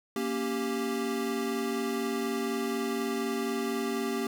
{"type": "chord", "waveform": "square", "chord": "G diminished", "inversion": "first", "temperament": "equal", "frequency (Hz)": [233.1, 277.2, 392], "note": ["Bb3", "Db4", "G4"], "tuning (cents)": [0, 0, 0], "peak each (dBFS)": [-34, -36, -33], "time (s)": [0.16, 4.27], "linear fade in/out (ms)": 2, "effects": []}